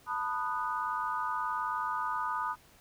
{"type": "chord", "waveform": "sine", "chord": "B dominant seventh", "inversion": "third", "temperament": "just", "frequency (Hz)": [889, 987.8, 1234.7, 1481.6], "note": ["A5", "B5", "D#6", "F#6"], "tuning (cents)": [18, 0, -14, 2], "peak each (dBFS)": [-38, -35, -34, -40], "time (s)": [0.06, 2.56], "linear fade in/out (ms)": 50, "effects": ["pink hiss -60 dBFS RMS until 2.8 s"]}